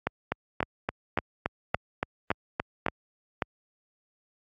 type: two click trains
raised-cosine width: 0.5 ms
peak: -11 / -10 dBFS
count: 10 / 7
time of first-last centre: 0.32-2.884 / 0.07-3.422 s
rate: 3.51 / 1.79 Hz
effects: high-pass 60 Hz 12 dB/octave + AAC 32 kbps